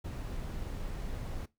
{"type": "noise", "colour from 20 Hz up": "brown", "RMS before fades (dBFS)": -38, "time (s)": [0.04, 1.46], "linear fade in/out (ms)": 10, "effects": ["noise-tail reverb RT60 0.2 s tail -19 dB re dry"]}